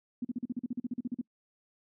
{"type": "tone bursts", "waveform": "sine", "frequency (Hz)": 244.2, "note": "B3", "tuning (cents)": -19, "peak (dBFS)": -30, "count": 15, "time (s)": [0.22, 1.214], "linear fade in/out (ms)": 5, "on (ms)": 28, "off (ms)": 41, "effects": ["noise-tail reverb RT60 0.1 s tail -26 dB re dry"]}